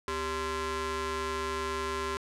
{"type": "ring-modulated tone", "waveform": "sawtooth", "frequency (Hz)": 322.4, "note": "E4", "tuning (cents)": -38, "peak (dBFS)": -24, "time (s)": [0.08, 2.17], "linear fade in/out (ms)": 0, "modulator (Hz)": 717, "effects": ["low-pass 9000 Hz 12 dB/octave"]}